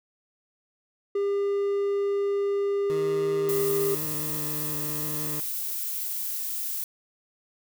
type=tone; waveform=triangle; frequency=401.2 Hz; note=G4; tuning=40 cents sharp; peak=-21 dBFS; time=1.15-3.95 s; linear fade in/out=5 ms
type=tone with pitch glide; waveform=20% pulse; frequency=155.56 to 150.35 Hz; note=D#3 to D3; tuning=0 to +41 cents; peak=-29 dBFS; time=2.9-5.4 s; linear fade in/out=0 ms; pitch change=-59 cents; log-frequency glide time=3.28-4.51 s
type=noise; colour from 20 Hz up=violet; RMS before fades=-31 dBFS; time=3.49-6.84 s; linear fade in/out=0 ms
effects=none